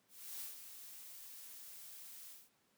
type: noise with ADSR envelope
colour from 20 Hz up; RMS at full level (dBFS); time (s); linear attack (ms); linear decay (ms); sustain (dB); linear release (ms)
blue; -45; 0.08-2.5; 330; 140; -8; 210
effects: pink hiss -75 dBFS RMS until 2.77 s + high-pass 150 Hz 12 dB/octave